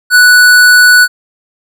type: tone with hard clipping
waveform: sine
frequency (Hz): 1480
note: F#6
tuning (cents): 0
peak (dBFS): -3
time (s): 0.1-1.08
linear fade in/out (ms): 50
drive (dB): 18
effects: none